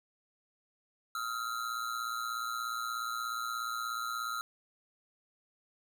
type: ring-modulated tone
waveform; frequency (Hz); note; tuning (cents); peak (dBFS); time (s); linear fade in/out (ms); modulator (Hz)
square; 1327; E6; +11; -32; 1.15-4.41; 0; 58.4
effects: none